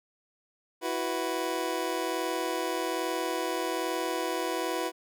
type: chord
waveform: 25% pulse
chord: E suspended second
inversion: none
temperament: just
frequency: 329.6 / 370.8 / 494.4 Hz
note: E4 / F#4 / B4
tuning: 0 / +4 / +2 cents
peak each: -30 dBFS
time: 0.81-4.92 s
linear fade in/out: 50 ms
effects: none